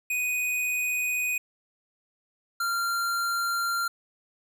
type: tone pair in turn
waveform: square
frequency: 2489 / 1383.3 Hz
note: D#7 / F6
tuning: 0 / -17 cents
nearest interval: minor seventh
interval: 1017 cents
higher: first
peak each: -26 dBFS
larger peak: neither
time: 0.1-1.38 / 2.6-3.88 s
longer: neither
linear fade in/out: 5 ms
effects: none